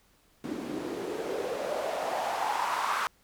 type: noise with band-pass filter sweep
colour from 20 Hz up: white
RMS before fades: -32 dBFS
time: 0.44-3.07 s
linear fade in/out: 0 ms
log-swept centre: 260 to 1200 Hz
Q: 4.2
effects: pink hiss -65 dBFS RMS until 3.23 s